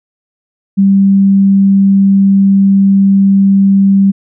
sine tone, 196 Hz, G3, in tune, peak -4 dBFS, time 0.77-4.12 s, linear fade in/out 20 ms, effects none

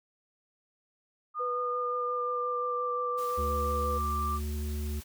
sine tone with pitch glide, 1220 to 1178.4 Hz, D#6 to D6, -34 to +6 cents, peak -30 dBFS, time 1.34-4.4 s, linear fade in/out 50 ms, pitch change -60 cents, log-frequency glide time 1.62-2.95 s
sine tone with vibrato, 492.2 Hz, B4, 6 cents flat, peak -33 dBFS, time 1.39-3.99 s, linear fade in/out 20 ms, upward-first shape sine, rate 5.7 Hz, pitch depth 14 cents each way
white high-pass noise, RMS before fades -48 dBFS, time 3.17-5.04 s, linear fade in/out 20 ms, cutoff 100 Hz, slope 96 dB/octave
harmonic tone, 74 Hz, D2, 14 cents sharp, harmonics 1 / 3 / 5, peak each -31 / -41 / -45 dBFS, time 3.37-5.01 s, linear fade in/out 20 ms
effects none

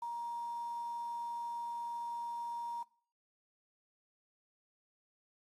sine tone with quantisation, 943 Hz, A#5, 20 cents sharp, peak -37 dBFS, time 0.02-2.83 s, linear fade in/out 5 ms, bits 10, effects noise-tail reverb RT60 0.5 s tail -22 dB re dry + AAC 32 kbps

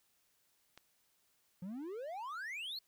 click, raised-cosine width 0.2 ms, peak -35 dBFS, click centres 0.776 s
triangle exponential sweep, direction up, 171.7 to 4435 Hz, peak -39 dBFS, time 1.62-2.79 s, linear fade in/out 5 ms
effects white hiss -75 dBFS RMS until 2.87 s

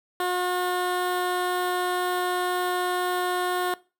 15% pulse tone with notch filter, 360.4 Hz, F#4, 45 cents flat, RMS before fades -26 dBFS, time 0.2-3.74 s, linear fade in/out 2 ms, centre 6100 Hz, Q 1.7, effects noise-tail reverb RT60 0.3 s tail -20 dB re dry

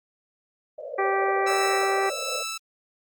pink band-pass noise, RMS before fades -35 dBFS, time 0.78-2.43 s, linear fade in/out 5 ms, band 490 to 620 Hz, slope 96 dB/octave
harmonic tone, 390 Hz, G4, 9 cents flat, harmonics 1 / 2 / 3 / 4 / 5 / 6, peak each -25 / -26 / -29 / -34 / -30 / -37 dBFS, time 0.98-2.1 s, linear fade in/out 10 ms
10% pulse tone with tremolo, 1318.5 Hz, E6, in tune, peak -19 dBFS, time 1.46-2.58 s, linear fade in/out 10 ms, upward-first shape triangle, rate 1.4 Hz, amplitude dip 65%
effects Opus 24 kbps

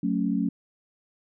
sine chord, F# minor, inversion none, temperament just, 185 / 222 / 277.5 Hz, F#3 / A3 / C#4, 0 / +16 / +2 cents, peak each -27 dBFS, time 0.03-0.49 s, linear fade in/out 5 ms, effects none

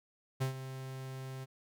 45% pulse tone with ADSR envelope, 131.9 Hz, C3, 14 cents sharp, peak -29 dBFS, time 0.4-1.46 s, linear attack 18 ms, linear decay 110 ms, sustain -12 dB, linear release 29 ms, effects none

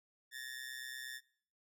sawtooth ring-modulated tone, 1780 Hz, A6, 20 cents sharp, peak -37 dBFS, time 0.31-1.21 s, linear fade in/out 50 ms, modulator 64.2 Hz, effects noise-tail reverb RT60 0.6 s tail -23 dB re dry

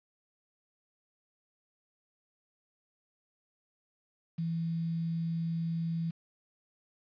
sine tone with quantisation, 165.6 Hz, E3, 8 cents sharp, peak -30 dBFS, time 4.38-6.11 s, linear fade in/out 10 ms, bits 9, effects resampled to 11025 Hz

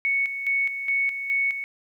sine tone with tremolo, 2217 Hz, C#7, in tune, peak -20 dBFS, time 0.05-1.64 s, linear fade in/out 0 ms, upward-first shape square, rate 2.4 Hz, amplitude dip 60%, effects 10-bit

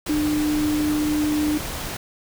sine tone in noise, 301 Hz, D4, 43 cents sharp, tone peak -19 dBFS, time 0.09-1.58 s, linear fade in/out 5 ms, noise pink, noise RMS -30 dBFS, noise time 0.06-1.97 s, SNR +8 dB, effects none

